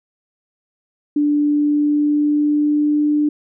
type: tone with pitch glide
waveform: sine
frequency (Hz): 293.7 to 297.3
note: D4 to D4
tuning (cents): 0 to +21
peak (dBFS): -13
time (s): 1.16-3.29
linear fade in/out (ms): 5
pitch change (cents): +21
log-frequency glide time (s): 1.36-3.03
effects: none